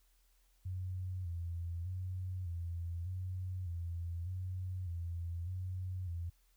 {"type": "tone with vibrato", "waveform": "sine", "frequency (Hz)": 88.7, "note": "F2", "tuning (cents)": 27, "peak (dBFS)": -37, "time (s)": [0.65, 6.3], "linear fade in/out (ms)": 10, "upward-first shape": "square", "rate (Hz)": 0.83, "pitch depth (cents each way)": 68, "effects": ["added 42 Hz sine -68 dBFS peak until 6.56 s", "white hiss -75 dBFS RMS until 6.56 s"]}